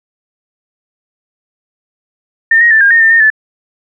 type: tone with pitch steps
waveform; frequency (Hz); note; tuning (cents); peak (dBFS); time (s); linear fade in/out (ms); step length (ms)
sine; 1810 / 1880 / 1768 / 1615 / 1840 / 1799 / 1831 / 1743; A6 / A#6 / A6 / G#6 / A#6 / A6 / A#6 / A6; +48 / +14 / +8 / -49 / -23 / +38 / -32 / -17; -4; 2.51-3.302; 5; 99
effects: none